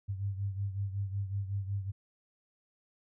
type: beating tone pair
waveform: sine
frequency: 98 / 103.4 Hz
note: G2 / G#2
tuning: 0 / -7 cents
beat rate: 5.4 Hz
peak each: -33 / -39 dBFS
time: 0.08-1.92 s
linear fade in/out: 20 ms
effects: none